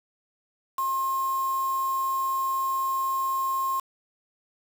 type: tone with quantisation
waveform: sine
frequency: 1066 Hz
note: C6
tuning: 32 cents sharp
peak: -24 dBFS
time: 0.78-3.8 s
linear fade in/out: 5 ms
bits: 6
effects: none